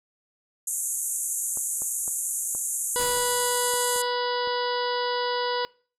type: band-pass noise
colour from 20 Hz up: pink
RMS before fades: -29 dBFS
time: 0.67-4.02 s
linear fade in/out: 5 ms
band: 6600 to 12000 Hz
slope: 96 dB/octave
type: clicks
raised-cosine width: 1 ms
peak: -28 dBFS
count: 8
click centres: 1.573 / 1.82 / 2.079 / 2.55 / 3.175 / 3.738 / 3.961 / 4.474 s
type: harmonic tone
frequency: 490 Hz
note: B4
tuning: 14 cents flat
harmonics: 1 / 2 / 3 / 4 / 6 / 7 / 8 / 9 / 10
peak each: -28 / -29 / -35 / -38 / -37 / -40 / -39 / -41 / -37 dBFS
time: 2.96-5.65 s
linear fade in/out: 0 ms
type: noise with exponential decay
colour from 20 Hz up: pink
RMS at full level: -37 dBFS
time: 2.99-4.1 s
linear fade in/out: 5 ms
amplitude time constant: 240 ms
effects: noise-tail reverb RT60 0.4 s tail -23 dB re dry